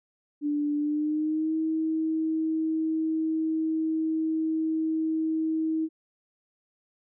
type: tone with pitch glide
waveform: sine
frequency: 293.7 to 318.4 Hz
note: D4 to D#4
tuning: 0 to +40 cents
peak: -24 dBFS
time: 0.41-5.89 s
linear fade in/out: 50 ms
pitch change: +140 cents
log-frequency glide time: 0.76-1.55 s
effects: none